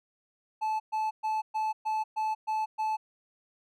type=tone bursts; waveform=triangle; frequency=869 Hz; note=A5; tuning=22 cents flat; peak=-25 dBFS; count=8; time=0.61-2.97 s; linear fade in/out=20 ms; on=190 ms; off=120 ms; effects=none